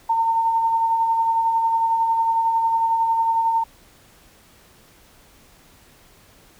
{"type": "tone with tremolo", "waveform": "sine", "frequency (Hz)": 909, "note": "A#5", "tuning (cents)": -44, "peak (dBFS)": -15, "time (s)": [0.09, 3.64], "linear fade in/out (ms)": 10, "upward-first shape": "sine", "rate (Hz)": 11, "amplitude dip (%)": 35, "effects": ["pink hiss -52 dBFS RMS until 6.59 s"]}